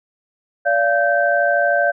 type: tone cluster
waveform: sine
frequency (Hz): 577 / 690 / 1554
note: D5 / F5 / G6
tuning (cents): -31 / -21 / -16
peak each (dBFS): -18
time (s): 0.65-1.92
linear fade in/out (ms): 20
effects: none